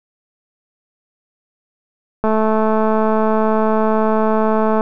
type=click train; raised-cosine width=1 ms; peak=-4 dBFS; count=561; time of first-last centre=2.24-4.809 s; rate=218 Hz; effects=none